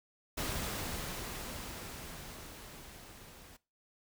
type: noise with level ramp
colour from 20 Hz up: pink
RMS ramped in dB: -36 to -55 dBFS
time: 0.37-3.57 s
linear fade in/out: 10 ms
effects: noise-tail reverb RT60 0.3 s tail -21 dB re dry

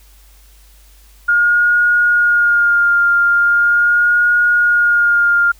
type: tone with vibrato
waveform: sine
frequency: 1419 Hz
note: F6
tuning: 27 cents sharp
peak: -9 dBFS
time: 1.28-5.52 s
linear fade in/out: 10 ms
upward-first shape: sine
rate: 0.4 Hz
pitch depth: 23 cents each way
effects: added 50 Hz sine -43 dBFS peak until 5.59 s + white hiss -50 dBFS RMS until 5.59 s

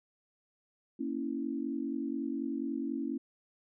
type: chord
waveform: sine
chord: A# diminished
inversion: none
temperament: equal with one note detuned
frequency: 233.1 / 277.2 / 327.5 Hz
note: A#3 / C#4 / E4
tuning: 0 / 0 / -11 cents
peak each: -38 / -35 / -38 dBFS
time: 0.99-3.18 s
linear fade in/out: 10 ms
effects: none

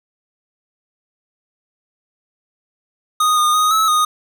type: tone with pitch steps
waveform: square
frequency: 1241 / 1222 / 1246 / 1297 / 1238 Hz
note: D#6 / D#6 / D#6 / E6 / D#6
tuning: -5 / -32 / +2 / -28 / -9 cents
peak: -13 dBFS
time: 3.2-4.05 s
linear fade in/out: 5 ms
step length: 170 ms
effects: none

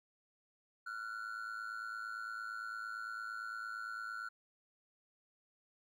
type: ring-modulated tone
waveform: triangle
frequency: 1424 Hz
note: F6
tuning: 33 cents sharp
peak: -36 dBFS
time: 0.86-4.29 s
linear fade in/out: 10 ms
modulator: 54.4 Hz
effects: none

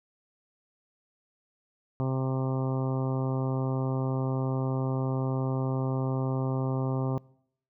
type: harmonic tone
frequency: 131.6 Hz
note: C3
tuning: 10 cents sharp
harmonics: 1 / 2 / 3 / 4 / 5 / 6 / 7 / 8 / 9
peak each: -27 / -33 / -37 / -39 / -41 / -43 / -44 / -45 / -46 dBFS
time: 2-7.18 s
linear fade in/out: 0 ms
effects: noise-tail reverb RT60 0.7 s tail -24 dB re dry

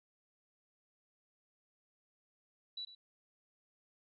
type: tone with echo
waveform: sine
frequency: 3940 Hz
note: B7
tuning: 5 cents flat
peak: -40 dBFS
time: 2.77-2.85 s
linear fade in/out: 5 ms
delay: 100 ms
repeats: 1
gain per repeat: -13 dB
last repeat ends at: 2.95 s
effects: none

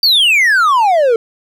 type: exponential sweep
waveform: triangle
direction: down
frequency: 4699 to 439.6 Hz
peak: -6 dBFS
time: 0.03-1.16 s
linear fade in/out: 2 ms
effects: none

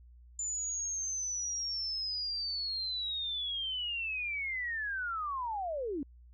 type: linear sweep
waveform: sine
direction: down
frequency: 7100 to 260 Hz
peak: -33 dBFS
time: 0.39-6.03 s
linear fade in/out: 2 ms
effects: added 60 Hz sine -53 dBFS peak until 6.33 s

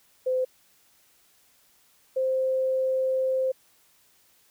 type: tone pair in turn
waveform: sine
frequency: 513 / 522.6 Hz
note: C5 / C5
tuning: -34 / -2 cents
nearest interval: unison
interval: 32 cents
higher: second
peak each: -22 dBFS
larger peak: neither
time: 0.26-0.45 / 2.16-3.52 s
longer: second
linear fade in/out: 10 ms
effects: white hiss -62 dBFS RMS until 4.5 s

